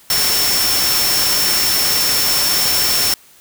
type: tone in noise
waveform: sine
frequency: 5410 Hz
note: E8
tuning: 44 cents sharp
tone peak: -17 dBFS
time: 0.1-3.14 s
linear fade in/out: 2 ms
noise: white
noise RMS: -17 dBFS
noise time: 0.1-3.14 s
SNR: -3 dB
effects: white hiss -47 dBFS RMS until 3.4 s